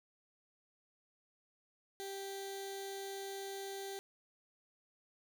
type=tone with notch filter; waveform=15% pulse; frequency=392 Hz; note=G4; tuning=in tune; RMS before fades=-44 dBFS; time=2-3.99 s; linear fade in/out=0 ms; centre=1200 Hz; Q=0.77; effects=none